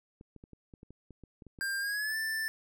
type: clicks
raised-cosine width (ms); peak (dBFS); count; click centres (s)
3; -37; 12; 0.211 / 0.363 / 0.439 / 0.533 / 0.738 / 0.831 / 0.906 / 1.107 / 1.237 / 1.422 / 1.467 / 1.588
type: tone with pitch glide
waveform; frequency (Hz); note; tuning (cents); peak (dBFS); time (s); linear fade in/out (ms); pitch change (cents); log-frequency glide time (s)
square; 1595 to 1769.8; G6 to A6; +30 to +10; -32; 1.61-2.48; 0; +180; 1.79-2.17
effects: none